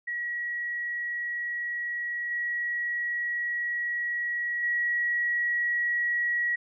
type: tone with level steps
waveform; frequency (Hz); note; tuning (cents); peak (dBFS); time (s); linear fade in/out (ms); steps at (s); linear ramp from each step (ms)
sine; 1916; A#6; +47; -29 / -27 / -24; 0.07-6.56; 10; 2.31 / 4.63; 2
effects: none